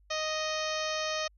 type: harmonic tone with a mistuned harmonic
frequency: 622.3 Hz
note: D#5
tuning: in tune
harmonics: 1 / 2 / 3 / 4 / 5 / 6 / 7 / 8 / 9 / 10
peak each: -34 / -37 / -39 / -40 / -41 / -42 / -42 / -43 / -44 / -44 dBFS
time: 0.1-1.28 s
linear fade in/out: 10 ms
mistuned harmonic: 8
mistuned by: +45 cents
effects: added 50 Hz sine -59 dBFS peak until 1.37 s